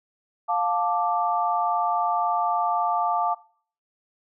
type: chord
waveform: sine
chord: D minor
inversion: first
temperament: just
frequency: 704.8 / 881 / 1174.7 Hz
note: F5 / A5 / D6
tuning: +16 / +2 / 0 cents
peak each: -25 / -25 / -26 dBFS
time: 0.48-3.35 s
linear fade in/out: 20 ms
effects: noise-tail reverb RT60 0.5 s tail -21 dB re dry